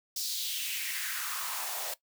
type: noise with high-pass filter sweep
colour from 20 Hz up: white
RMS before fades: -35 dBFS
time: 0.16-1.94 s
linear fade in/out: 5 ms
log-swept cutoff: 5000 to 580 Hz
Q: 3
effects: noise-tail reverb RT60 0.1 s tail -17 dB re dry